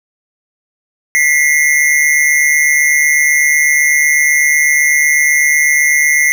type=tone pair together; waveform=square; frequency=1975 / 2123 Hz; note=B6 / C7; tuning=0 / +25 cents; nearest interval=minor second; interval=125 cents; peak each=-12 dBFS; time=1.15-6.32 s; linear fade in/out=0 ms; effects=none